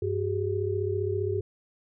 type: tone cluster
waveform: sine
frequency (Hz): 98 / 376.1 / 411.2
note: G2 / F#4 / G#4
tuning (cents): 0 / +28 / -17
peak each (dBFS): -30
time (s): 0.02-1.41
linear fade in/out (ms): 5
effects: none